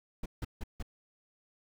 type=noise bursts; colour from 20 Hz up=brown; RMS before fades=-36 dBFS; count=4; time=0.23-0.826 s; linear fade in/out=5 ms; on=29 ms; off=160 ms; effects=none